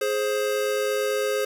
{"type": "tone pair together", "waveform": "square", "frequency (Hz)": [419.1, 528], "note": ["G#4", "C5"], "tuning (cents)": [16, 16], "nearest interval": "major third", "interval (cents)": 400, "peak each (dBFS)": [-26, -26], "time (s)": [0.01, 1.45], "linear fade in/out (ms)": 5, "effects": []}